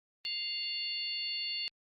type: harmonic tone with a mistuned harmonic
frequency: 698.5 Hz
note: F5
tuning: in tune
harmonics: 3 / 4 / 5 / 6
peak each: -46 / -38 / -45 / -36 dBFS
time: 0.25-1.68 s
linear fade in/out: 0 ms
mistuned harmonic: 6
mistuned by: +94 cents
effects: Opus 32 kbps